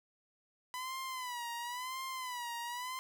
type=tone with vibrato; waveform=sawtooth; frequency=996 Hz; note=B5; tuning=14 cents sharp; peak=-35 dBFS; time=0.74-2.99 s; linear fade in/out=0 ms; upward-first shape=sine; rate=0.96 Hz; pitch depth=100 cents each way; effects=none